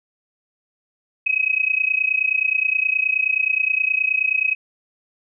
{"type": "tone with amplitude modulation", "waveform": "sine", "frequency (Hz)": 2540, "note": "D#7", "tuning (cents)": 35, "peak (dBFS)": -13, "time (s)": [1.26, 4.55], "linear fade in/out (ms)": 10, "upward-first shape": "sine", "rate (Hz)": 29.5, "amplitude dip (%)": 90, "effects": []}